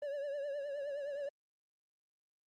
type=tone with vibrato; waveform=triangle; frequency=569 Hz; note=C#5; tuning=45 cents sharp; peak=-35 dBFS; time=0.02-1.29 s; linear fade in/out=5 ms; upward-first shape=triangle; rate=9.6 Hz; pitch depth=80 cents each way; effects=Opus 24 kbps